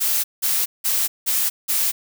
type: noise bursts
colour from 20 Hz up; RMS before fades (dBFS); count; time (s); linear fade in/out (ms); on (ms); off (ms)
blue; -20; 5; 0-1.92; 20; 240; 180
effects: none